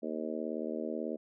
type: harmonic tone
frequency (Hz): 78.3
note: D#2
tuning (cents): +11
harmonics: 3 / 4 / 5 / 6 / 7 / 8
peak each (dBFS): -39 / -40 / -41 / -42 / -42 / -43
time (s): 0.02-1.17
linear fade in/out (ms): 20
effects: none